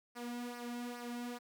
sawtooth tone with flanger, 241.4 Hz, B3, 39 cents flat, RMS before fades -43 dBFS, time 0.15-1.39 s, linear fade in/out 20 ms, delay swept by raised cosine 0.27 to 2.47 ms, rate 2.4 Hz, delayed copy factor -0.65, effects none

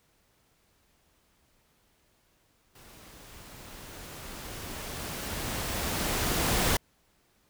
pink noise with level ramp, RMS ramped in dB -53 to -25 dBFS, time 2.75-6.77 s, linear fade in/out 5 ms, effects pink hiss -68 dBFS RMS until 7.49 s

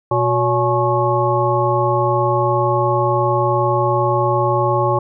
harmonic tone with a mistuned harmonic, 121.4 Hz, B2, 29 cents flat, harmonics 1 / 3 / 5 / 7 / 9, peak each -20 / -20 / -20 / -20 / -20 dBFS, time 0.11-4.99 s, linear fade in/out 5 ms, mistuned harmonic 5, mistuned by -110 cents, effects none

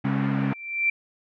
white band-pass noise, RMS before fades -35 dBFS, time 0.04-0.54 s, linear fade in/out 10 ms, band 220 to 1900 Hz, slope 24 dB/octave
harmonic tone, 68.3 Hz, C#2, 25 cents flat, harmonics 2 / 3 / 4, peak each -26 / -26 / -27 dBFS, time 0.04-0.53 s, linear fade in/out 10 ms
sine tone with exponential growth, 2349 Hz, D7, in tune, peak -17 dBFS, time 0.3-0.9 s, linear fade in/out 5 ms, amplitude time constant 130 ms
effects none

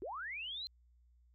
sine linear sweep, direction up, 319.6 to 4186 Hz, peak -40 dBFS, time 0.02-0.67 s, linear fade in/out 0 ms, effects added 60 Hz sine -64 dBFS peak until 1.34 s

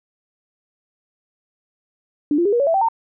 sine tone with pitch steps, 293.7 / 345.3 / 405.9 / 477.1 / 560.9 / 659.3 / 775.1 / 911.1 Hz, D4 / F4 / G#4 / A#4 / C#5 / E5 / G5 / A#5, 0 / -20 / -40 / +40 / +20 / 0 / -20 / -40 cents, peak -14 dBFS, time 2.31-2.886 s, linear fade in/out 2 ms, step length 72 ms, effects none

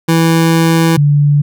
25% pulse / sine tone pair in turn, 164.4 / 145.34 Hz, E3 / D3, -4 / -18 cents, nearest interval major second, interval 214 cents, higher first, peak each -4 / -6 dBFS, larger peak first, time 0.08-0.97 / 0.97-1.42 s, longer first, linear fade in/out 10 ms, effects none

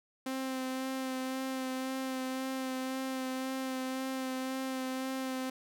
sawtooth tone with vibrato, 261.6 Hz, C4, in tune, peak -30 dBFS, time 0.26-5.5 s, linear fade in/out 5 ms, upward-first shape sine, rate 1.9 Hz, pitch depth 16 cents each way, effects none

